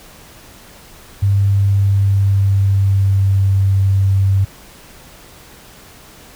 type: tone with pitch glide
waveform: sine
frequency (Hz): 99.4 to 97.24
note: G2 to G2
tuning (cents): +25 to -13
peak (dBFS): -10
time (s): 1.22-4.45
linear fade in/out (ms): 10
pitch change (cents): -38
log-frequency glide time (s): 1.54-3.6
effects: pink hiss -41 dBFS RMS until 6.35 s